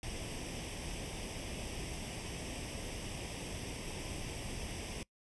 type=noise with comb filter; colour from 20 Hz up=pink; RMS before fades=-42 dBFS; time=0.03-5.03 s; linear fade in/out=2 ms; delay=0.36 ms; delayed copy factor=+0.7; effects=noise-tail reverb RT60 0.1 s tail -23 dB re dry + resampled to 24000 Hz

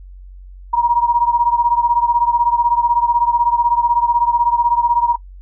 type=beating tone pair; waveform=sine; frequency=946 / 962 Hz; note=A#5 / B5; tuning=+25 / -46 cents; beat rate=16 Hz; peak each=-13 / -16 dBFS; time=0.73-5.16 s; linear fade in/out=10 ms; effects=noise-tail reverb RT60 0.1 s tail -22 dB re dry + added 46 Hz sine -34 dBFS peak until 5.41 s

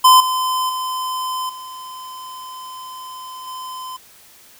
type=tone with level steps; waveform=square; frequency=1025 Hz; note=C6; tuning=36 cents flat; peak=-7 / -18 / -22 / -32 / -29 dBFS; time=0.04-3.97 s; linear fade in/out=10 ms; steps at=0.2 / 0.69 / 1.49 / 3.47 s; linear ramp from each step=5 ms; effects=white hiss -47 dBFS RMS until 4.59 s

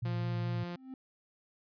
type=tone with vibrato; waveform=sine; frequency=116.8 Hz; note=A#2; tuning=4 cents sharp; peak=-32 dBFS; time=0.02-0.64 s; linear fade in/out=10 ms; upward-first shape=square; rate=4.7 Hz; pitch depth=29 cents each way
type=tone; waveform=sawtooth; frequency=174.61 Hz; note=F3; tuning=in tune; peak=-34 dBFS; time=0.05-0.76 s; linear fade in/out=5 ms
type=tone with exponential growth; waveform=triangle; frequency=261.6 Hz; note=C4; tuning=in tune; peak=-37 dBFS; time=0.58-0.94 s; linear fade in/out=2 ms; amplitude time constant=78 ms
effects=resampled to 11025 Hz

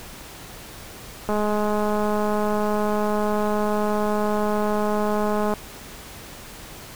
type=click train; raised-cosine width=1 ms; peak=-11 dBFS; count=893; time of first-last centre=1.29-5.538 s; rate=210 Hz; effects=pink hiss -40 dBFS RMS until 6.95 s

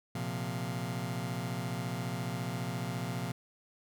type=chord; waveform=sawtooth; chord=Bb suspended second; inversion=none; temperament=just; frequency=116.54 / 131.11 / 174.81 Hz; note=Bb2 / C3 / F3; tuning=0 / +4 / +2 cents; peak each=-34 dBFS; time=0.15-3.32 s; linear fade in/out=5 ms; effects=none

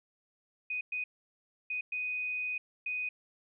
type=tone bursts at uneven times; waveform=sine; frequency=2493 Hz; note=D#7; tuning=3 cents sharp; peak=-32 dBFS; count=5; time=0.7-0.81 / 0.92-1.04 / 1.7-1.81 / 1.92-2.58 / 2.86-3.09 s; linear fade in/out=5 ms; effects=none

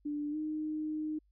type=tone with pitch glide; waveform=sine; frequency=294.4 to 308 Hz; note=D4 to D#4; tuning=+4 to -17 cents; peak=-33 dBFS; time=0.05-1.19 s; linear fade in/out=10 ms; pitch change=+79 cents; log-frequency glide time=0.31-0.36 s; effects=added 50 Hz sine -66 dBFS peak until 1.31 s

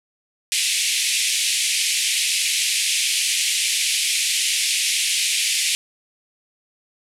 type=band-pass noise; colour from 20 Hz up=pink; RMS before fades=-21 dBFS; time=0.52-5.75 s; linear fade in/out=0 ms; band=2200 to 11000 Hz; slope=48 dB/octave; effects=none

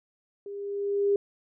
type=tone with level ramp; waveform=sine; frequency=402.7 Hz; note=G4; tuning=47 cents sharp; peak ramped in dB=-36 to -19 dBFS; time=0.46-1.16 s; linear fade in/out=2 ms; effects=none

